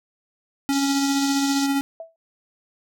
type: tone with tremolo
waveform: square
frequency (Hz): 277.2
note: C#4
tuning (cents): 0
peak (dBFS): -19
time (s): 0.69-1.81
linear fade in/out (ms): 0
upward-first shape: sine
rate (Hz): 15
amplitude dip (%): 30
type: band-pass noise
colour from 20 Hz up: white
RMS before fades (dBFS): -31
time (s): 0.72-1.67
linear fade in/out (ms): 10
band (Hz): 3400 to 7300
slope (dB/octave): 48
type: tone with exponential decay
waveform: sine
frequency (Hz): 656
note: E5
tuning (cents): -9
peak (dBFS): -29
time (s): 2-2.16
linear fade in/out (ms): 2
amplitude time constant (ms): 33
effects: none